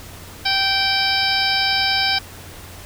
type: harmonic tone with a mistuned harmonic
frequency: 779 Hz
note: G5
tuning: 11 cents flat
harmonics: 1 / 2 / 3 / 4 / 5 / 6 / 7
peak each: -24 / -24 / -24 / -24 / -24 / -24 / -24 dBFS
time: 0.45-2.19 s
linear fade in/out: 10 ms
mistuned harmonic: 7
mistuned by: -77 cents
effects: added 90 Hz sine -42 dBFS peak until 2.85 s + pink hiss -39 dBFS RMS until 2.85 s